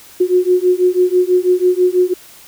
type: beating tone pair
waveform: sine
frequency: 360 / 366.1 Hz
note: F#4 / F#4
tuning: -47 / -18 cents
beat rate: 6.1 Hz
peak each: -13 dBFS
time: 0.2-2.14 s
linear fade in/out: 10 ms
effects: white hiss -41 dBFS RMS until 2.47 s